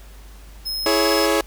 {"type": "tone", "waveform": "45% pulse", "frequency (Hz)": 5150, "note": "E8", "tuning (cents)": -41, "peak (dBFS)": -24, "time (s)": [0.65, 1.27], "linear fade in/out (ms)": 20}
{"type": "chord", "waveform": "sawtooth", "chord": "C# minor", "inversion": "first", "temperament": "equal with one note detuned", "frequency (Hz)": [329.6, 420.1, 554.4], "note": ["E4", "G#4", "C#5"], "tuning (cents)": [0, 20, 0], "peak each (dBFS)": -17, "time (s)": [0.86, 1.41], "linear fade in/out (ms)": 2}
{"effects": ["added 50 Hz sine -39 dBFS peak until 1.46 s", "pink hiss -49 dBFS RMS until 1.46 s"]}